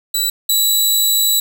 15% pulse tone pair in turn, 3951 / 3931 Hz, B7 / B7, 0 / -9 cents, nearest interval unison, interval 9 cents, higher first, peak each -8 / -5 dBFS, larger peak second, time 0.14-0.3 / 0.49-1.4 s, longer second, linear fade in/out 5 ms, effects none

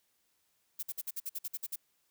violet noise bursts, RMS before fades -37 dBFS, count 11, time 0.79-1.76 s, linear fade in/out 10 ms, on 40 ms, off 53 ms, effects white hiss -75 dBFS RMS until 2.1 s

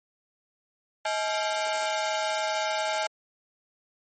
sawtooth ring-modulated tone, 743 Hz, F#5, 7 cents sharp, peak -19 dBFS, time 1.05-3.07 s, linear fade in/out 5 ms, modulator 109 Hz, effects MP3 32 kbps

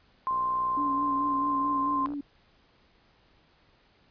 sine tone, 1046.5 Hz, C6, in tune, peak -25 dBFS, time 0.27-2.06 s, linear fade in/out 0 ms
click train, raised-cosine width 1 ms, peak -31 dBFS, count 113, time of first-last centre 0.31-2.137 s, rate 61.3 Hz
sine tone with vibrato, 284.1 Hz, C#4, 43 cents sharp, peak -31 dBFS, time 0.77-2.21 s, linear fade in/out 5 ms, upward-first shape sine, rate 4.6 Hz, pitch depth 40 cents each way
effects pink hiss -63 dBFS RMS until 4.1 s + resampled to 11025 Hz

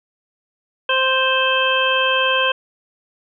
harmonic tone, 523.3 Hz, C5, in tune, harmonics 1 / 2 / 3 / 5 / 6, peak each -21 / -21 / -21 / -21 / -21 dBFS, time 0.89-2.52 s, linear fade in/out 5 ms, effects none

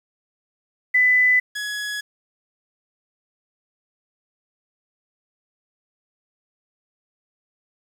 sine / sawtooth tone pair in turn, 2000 / 1681.8 Hz, B6 / G#6, +21 / +21 cents, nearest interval minor third, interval 300 cents, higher first, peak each -13 / -22 dBFS, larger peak first, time 0.94-1.4 / 1.55-2.01 s, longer neither, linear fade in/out 10 ms, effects low-pass 10000 Hz 12 dB/octave + 8-bit

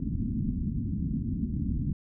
white low-pass noise, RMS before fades -30 dBFS, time 0-1.93 s, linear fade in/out 2 ms, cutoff 260 Hz, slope 48 dB/octave, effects none

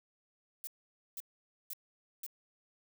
violet noise bursts, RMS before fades -42 dBFS, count 4, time 0.64-2.264 s, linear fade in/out 0 ms, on 31 ms, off 500 ms, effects none

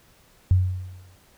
sine tone with exponential decay, 92 Hz, F#2, 9 cents flat, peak -12 dBFS, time 0.51-1.16 s, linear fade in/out 0 ms, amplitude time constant 140 ms, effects pink hiss -57 dBFS RMS until 1.37 s

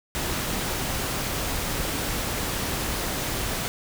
pink noise, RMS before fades -28 dBFS, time 0.15-3.68 s, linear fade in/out 0 ms, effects none

